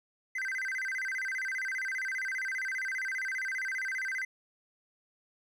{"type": "tone with vibrato", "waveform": "triangle", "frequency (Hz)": 1785, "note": "A6", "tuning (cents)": 24, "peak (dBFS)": -30, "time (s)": [0.35, 4.25], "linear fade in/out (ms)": 5, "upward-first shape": "square", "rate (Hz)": 15, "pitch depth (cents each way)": 230, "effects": []}